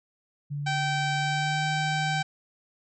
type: tone with pitch glide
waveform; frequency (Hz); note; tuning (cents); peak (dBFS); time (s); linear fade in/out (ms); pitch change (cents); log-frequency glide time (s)
sine; 144.3 to 152.26; D3 to D#3; -30 to -37; -29; 0.5-2.23; 20; +93; 1.14-1.66
type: harmonic tone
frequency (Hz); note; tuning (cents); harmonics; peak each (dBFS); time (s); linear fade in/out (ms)
775; G5; -20; 1 / 2 / 3 / 4 / 5 / 6 / 7 / 8 / 9 / 10; -29 / -31 / -35 / -38 / -39 / -42 / -44 / -49 / -46 / -46; 0.66-2.23; 10
effects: none